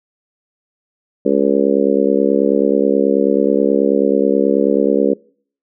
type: harmonic tone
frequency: 69.3 Hz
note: C#2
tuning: in tune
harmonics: 3 / 4 / 5 / 6 / 7 / 8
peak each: -19 / -17 / -20 / -17 / -17 / -21 dBFS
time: 1.25-5.14 s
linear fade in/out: 10 ms
effects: noise-tail reverb RT60 0.5 s tail -24 dB re dry